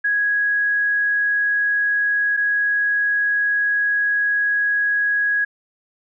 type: tone pair in turn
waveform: sine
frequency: 1661.2 / 1661.2 Hz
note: G#6 / G#6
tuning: 0 / 0 cents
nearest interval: unison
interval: 0 cents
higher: neither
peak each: -16 dBFS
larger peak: neither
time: 0.04-2.37 / 2.37-5.45 s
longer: second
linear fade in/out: 10 ms
effects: none